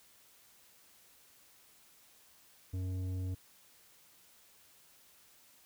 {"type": "tone with tanh clipping", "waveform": "triangle", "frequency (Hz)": 92.5, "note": "F#2", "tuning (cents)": 0, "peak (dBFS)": -36, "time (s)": [2.73, 3.35], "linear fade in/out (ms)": 10, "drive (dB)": 14, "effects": ["white hiss -63 dBFS RMS until 5.65 s"]}